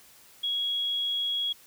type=tone; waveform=sine; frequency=3322 Hz; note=G#7; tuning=in tune; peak=-26 dBFS; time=0.43-1.53 s; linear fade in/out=10 ms; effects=white hiss -55 dBFS RMS until 1.66 s